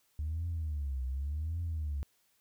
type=tone with vibrato; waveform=sine; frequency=73.8 Hz; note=D2; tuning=9 cents sharp; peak=-31 dBFS; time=0.19-2.03 s; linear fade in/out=0 ms; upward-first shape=triangle; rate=0.88 Hz; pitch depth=270 cents each way; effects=tanh soft clip ceiling -29 dBFS + white hiss -72 dBFS RMS until 2.4 s